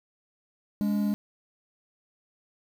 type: tone pair together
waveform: triangle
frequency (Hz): 206.7 / 284.4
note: G#3 / C#4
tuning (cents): -8 / +45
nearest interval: tritone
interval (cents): 553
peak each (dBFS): -22 / -31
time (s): 0.81-1.14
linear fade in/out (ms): 0
effects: 8-bit